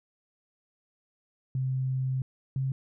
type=tone pair in turn; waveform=sine; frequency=130.81 / 133.33 Hz; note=C3 / C3; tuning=0 / +33 cents; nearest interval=unison; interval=33 cents; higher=second; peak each=-26 dBFS; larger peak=neither; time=1.55-2.22 / 2.56-2.72 s; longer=first; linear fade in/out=2 ms; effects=none